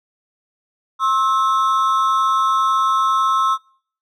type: ring-modulated tone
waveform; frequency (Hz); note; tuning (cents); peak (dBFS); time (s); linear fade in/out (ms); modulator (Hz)
triangle; 1187; D6; +18; -9; 0.99-3.58; 50; 119
effects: noise-tail reverb RT60 0.5 s tail -23 dB re dry